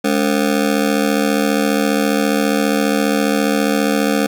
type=ring-modulated tone; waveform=25% pulse; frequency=246.9 Hz; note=B3; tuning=in tune; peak=-7 dBFS; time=0.04-4.27 s; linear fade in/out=10 ms; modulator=37.4 Hz; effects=none